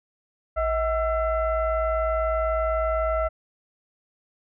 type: tone with frequency modulation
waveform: sine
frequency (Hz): 640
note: D#5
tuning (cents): +49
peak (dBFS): -21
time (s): 0.56-3.29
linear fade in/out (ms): 20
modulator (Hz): 696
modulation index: 1
effects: none